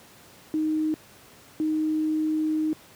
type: tone bursts at uneven times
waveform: sine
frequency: 311.1 Hz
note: D#4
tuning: in tune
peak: -22 dBFS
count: 2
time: 0.54-0.94 / 1.6-2.73 s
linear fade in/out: 0 ms
effects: pink hiss -51 dBFS RMS until 2.95 s + high-pass 100 Hz 12 dB/octave